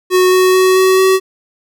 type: tone with pitch steps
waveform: square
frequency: 367.8 / 370.6 / 373.4 / 376.2 / 379 Hz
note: F#4 / F#4 / F#4 / F#4 / F#4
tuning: -10 / +3 / +16 / +29 / +42 cents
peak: -8 dBFS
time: 0.1-1.2 s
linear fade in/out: 50 ms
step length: 220 ms
effects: none